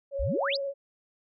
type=tone with vibrato; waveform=sine; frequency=554.4 Hz; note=C#5; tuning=in tune; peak=-29 dBFS; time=0.11-0.74 s; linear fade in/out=50 ms; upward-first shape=square; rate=17 Hz; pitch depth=17 cents each way
type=exponential sweep; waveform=sine; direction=up; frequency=41.07 to 5350 Hz; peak=-27 dBFS; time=0.19-0.57 s; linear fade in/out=10 ms
effects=none